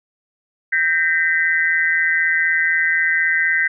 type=tone cluster; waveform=sine; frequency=1571 / 1850 / 2014 Hz; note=G6 / A#6 / B6; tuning=+3 / -14 / +33 cents; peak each=-19 dBFS; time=0.72-3.68 s; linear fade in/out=10 ms; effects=none